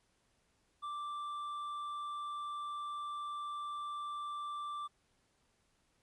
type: tone with hard clipping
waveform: triangle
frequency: 1174.7 Hz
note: D6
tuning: in tune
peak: -40 dBFS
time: 0.82-4.88 s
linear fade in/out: 20 ms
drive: 8 dB
effects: pink hiss -75 dBFS RMS until 6.02 s + resampled to 24000 Hz